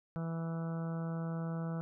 harmonic tone, 164.81 Hz, E3, in tune, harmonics 1 / 2 / 3 / 4 / 5 / 6 / 7 / 8 / 9, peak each -35 / -49 / -47 / -49 / -54 / -56 / -56 / -52 / -57 dBFS, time 0.16-1.81 s, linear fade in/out 0 ms, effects none

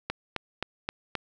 click train, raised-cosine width 0.3 ms, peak -13 dBFS, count 5, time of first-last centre 0.1-1.153 s, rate 3.8 Hz, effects none

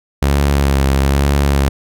sawtooth tone with vibrato, 69.3 Hz, C#2, in tune, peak -7 dBFS, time 0.22-1.69 s, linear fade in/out 5 ms, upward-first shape sine, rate 1.1 Hz, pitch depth 36 cents each way, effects none

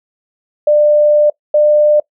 sine tone pair in turn, 596 / 598.4 Hz, D5 / D5, +25 / +32 cents, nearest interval unison, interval 7 cents, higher second, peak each -6 dBFS, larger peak neither, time 0.67-1.3 / 1.54-2 s, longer first, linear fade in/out 5 ms, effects noise-tail reverb RT60 0.1 s tail -23 dB re dry

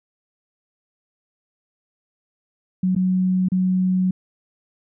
sine tone with dropouts, 185 Hz, F#3, in tune, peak -16 dBFS, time 2.83-4.11 s, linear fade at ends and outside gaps 5 ms, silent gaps 2.951-2.962 / 3.486-3.518 s, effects none

